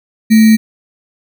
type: tone with sample-and-hold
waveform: sine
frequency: 220 Hz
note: A3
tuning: in tune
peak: -3 dBFS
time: 0.3-0.57 s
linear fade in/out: 20 ms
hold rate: 2100 Hz
effects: none